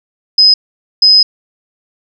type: tone bursts at uneven times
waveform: sine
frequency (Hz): 5050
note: D#8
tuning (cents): +25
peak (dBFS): -3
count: 2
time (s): 0.38-0.54 / 1.02-1.23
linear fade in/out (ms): 5
effects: none